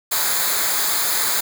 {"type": "noise with comb filter", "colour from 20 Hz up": "white", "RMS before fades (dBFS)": -20, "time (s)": [0.11, 1.41], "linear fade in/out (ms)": 10, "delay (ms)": 0.35, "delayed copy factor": -0.7, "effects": []}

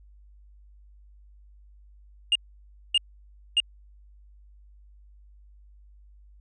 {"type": "tone bursts", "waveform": "triangle", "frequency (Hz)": 2830, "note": "F7", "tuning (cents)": 22, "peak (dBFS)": -16, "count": 3, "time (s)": [2.32, 3.602], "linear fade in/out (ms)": 2, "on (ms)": 34, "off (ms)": 590, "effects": ["added 50 Hz sine -50 dBFS peak until 6.4 s", "resampled to 24000 Hz"]}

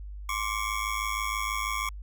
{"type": "ring-modulated tone", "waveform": "25% pulse", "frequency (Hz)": 1108.7, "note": "C#6", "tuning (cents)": 0, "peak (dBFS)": -22, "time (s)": [0.29, 1.89], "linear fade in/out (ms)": 2, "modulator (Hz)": 53.1, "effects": ["added 50 Hz sine -37 dBFS peak until 2.02 s"]}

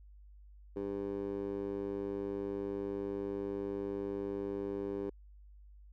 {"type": "tone with band-pass filter", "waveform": "15% pulse", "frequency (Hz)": 100, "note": "G2", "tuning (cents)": 35, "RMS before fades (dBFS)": -38, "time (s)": [0.76, 5.1], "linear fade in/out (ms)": 5, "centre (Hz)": 410, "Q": 2.8, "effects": ["added 50 Hz sine -53 dBFS peak until 5.92 s"]}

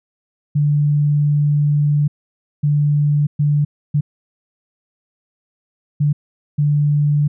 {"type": "tone bursts at uneven times", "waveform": "sine", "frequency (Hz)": 146.83, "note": "D3", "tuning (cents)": 0, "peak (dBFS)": -12, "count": 6, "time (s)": [[0.55, 2.08], [2.63, 3.27], [3.39, 3.65], [3.94, 4.01], [6, 6.13], [6.58, 7.28]], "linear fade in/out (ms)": 10, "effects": []}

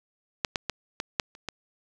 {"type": "clicks", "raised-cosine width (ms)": 0.2, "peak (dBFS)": [-7, -9, -11, -12, -6, -30, -15], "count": 7, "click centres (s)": [0.448, 0.558, 0.697, 1.001, 1.198, 1.351, 1.487], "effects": []}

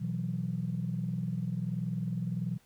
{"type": "chord", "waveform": "sine", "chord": "B suspended fourth", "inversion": "none", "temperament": "equal", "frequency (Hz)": [123.47, 164.81, 185], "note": ["B2", "E3", "F#3"], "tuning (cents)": [0, 0, 0], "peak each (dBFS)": [-35, -34, -35], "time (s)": [0, 2.58], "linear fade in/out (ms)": 20, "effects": ["tanh soft clip ceiling -22 dBFS", "pink hiss -65 dBFS RMS until 2.65 s"]}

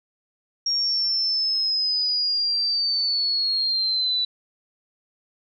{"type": "linear sweep", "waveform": "sine", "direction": "down", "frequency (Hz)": [5588, 3951], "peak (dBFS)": -20, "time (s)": [0.66, 4.25], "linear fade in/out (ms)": 5, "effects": []}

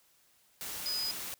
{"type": "tone in noise", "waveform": "sine", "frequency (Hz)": 4978, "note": "D#8", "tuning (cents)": 0, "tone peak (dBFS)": -32, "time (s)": [0.86, 1.11], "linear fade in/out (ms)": 0, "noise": "white", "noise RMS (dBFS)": -40, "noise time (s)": [0.61, 1.34], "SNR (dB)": 5, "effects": ["white hiss -67 dBFS RMS until 1.39 s"]}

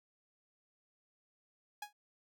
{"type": "tone with exponential decay", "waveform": "sawtooth", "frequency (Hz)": 830.6, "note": "G#5", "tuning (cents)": 0, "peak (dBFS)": -34, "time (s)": [1.82, 1.93], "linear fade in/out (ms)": 5, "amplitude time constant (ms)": 22, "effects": []}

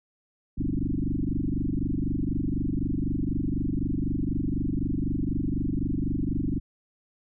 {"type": "tone with frequency modulation", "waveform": "sine", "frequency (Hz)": 150.5, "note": "D3", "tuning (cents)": 43, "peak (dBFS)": -24, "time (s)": [0.57, 6.6], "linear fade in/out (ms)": 20, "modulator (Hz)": 24, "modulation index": 6.6, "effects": []}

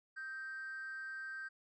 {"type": "tone with amplitude modulation", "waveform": "triangle", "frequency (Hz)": 1568, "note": "G6", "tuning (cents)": 0, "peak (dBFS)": -36, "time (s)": [0.16, 1.49], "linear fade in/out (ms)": 20, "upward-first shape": "sine", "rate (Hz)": 290, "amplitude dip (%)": 60, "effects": ["tanh soft clip ceiling -38 dBFS", "resampled to 22050 Hz"]}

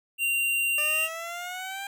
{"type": "tone", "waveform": "square", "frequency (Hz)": 2769, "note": "F7", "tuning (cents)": -15, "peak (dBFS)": -24, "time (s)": [0.18, 1.09], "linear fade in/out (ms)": 50}
{"type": "exponential sweep", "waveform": "15% pulse", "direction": "up", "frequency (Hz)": [594, 800], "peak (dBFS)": -27, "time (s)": [0.78, 1.87], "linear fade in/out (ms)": 2}
{"effects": []}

